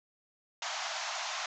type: band-pass noise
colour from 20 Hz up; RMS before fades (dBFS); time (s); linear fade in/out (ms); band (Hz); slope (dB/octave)
pink; -37; 0.62-1.46; 2; 630 to 7100; 96
effects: none